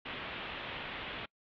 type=low-pass noise; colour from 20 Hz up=white; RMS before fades=-42 dBFS; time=0.05-1.26 s; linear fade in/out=10 ms; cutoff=3400 Hz; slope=48 dB/octave; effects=noise-tail reverb RT60 0.1 s tail -25 dB re dry